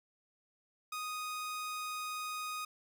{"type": "tone", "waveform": "sawtooth", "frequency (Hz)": 1244.5, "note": "D#6", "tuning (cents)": 0, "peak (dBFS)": -34, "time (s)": [0.92, 2.65], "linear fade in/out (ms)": 5, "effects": []}